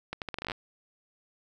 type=accelerating click train; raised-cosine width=0.3 ms; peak=-18 dBFS; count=12; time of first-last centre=0.13-0.518 s; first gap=88 ms; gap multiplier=0.79; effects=none